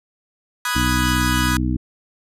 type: chord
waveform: sawtooth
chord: G# minor seventh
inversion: first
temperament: equal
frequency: 987.8 / 1244.5 / 1480 / 1661.2 Hz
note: B5 / D#6 / F#6 / G#6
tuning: 0 / 0 / 0 / 0 cents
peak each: -22 dBFS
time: 0.65-1.57 s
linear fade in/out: 2 ms
type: harmonic tone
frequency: 62.4 Hz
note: B1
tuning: 19 cents sharp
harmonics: 1 / 2 / 3 / 4 / 5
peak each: -22 / -24 / -28 / -24 / -25 dBFS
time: 0.75-1.77 s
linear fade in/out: 10 ms
effects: resampled to 32000 Hz